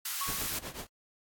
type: high-pass noise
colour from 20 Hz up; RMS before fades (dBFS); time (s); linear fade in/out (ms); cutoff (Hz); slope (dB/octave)
white; -35; 0.05-0.59; 5; 1000; 24
type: tone with exponential decay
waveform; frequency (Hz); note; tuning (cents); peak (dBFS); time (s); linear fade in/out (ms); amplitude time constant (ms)
triangle; 1108.7; C#6; 0; -30; 0.21-0.6; 1; 83
type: noise with tremolo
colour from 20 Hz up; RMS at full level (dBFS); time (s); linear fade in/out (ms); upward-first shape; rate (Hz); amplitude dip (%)
pink; -38; 0.27-0.87; 10; triangle; 8.1; 90
effects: AAC 64 kbps